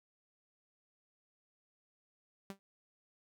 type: tone with exponential decay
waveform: sawtooth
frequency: 196 Hz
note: G3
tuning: in tune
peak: -36 dBFS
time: 2.5-2.59 s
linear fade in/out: 0 ms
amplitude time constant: 18 ms
effects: none